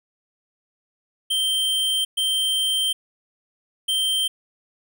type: tone bursts at uneven times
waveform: square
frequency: 3136 Hz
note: G7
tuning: in tune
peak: -20 dBFS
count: 3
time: 1.3-2.05 / 2.17-2.93 / 3.88-4.28 s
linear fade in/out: 10 ms
effects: none